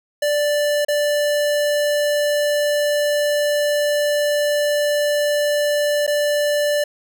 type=tone with dropouts; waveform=square; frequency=587.3 Hz; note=D5; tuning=in tune; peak=-17 dBFS; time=0.22-6.84 s; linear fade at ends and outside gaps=5 ms; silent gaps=0.849-0.883 / 6.067-6.076 s; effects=none